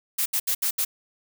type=noise bursts at uneven times; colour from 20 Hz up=blue; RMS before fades=-24 dBFS; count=5; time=0.18-0.26 / 0.33-0.4 / 0.47-0.55 / 0.62-0.71 / 0.78-0.85 s; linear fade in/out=10 ms; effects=none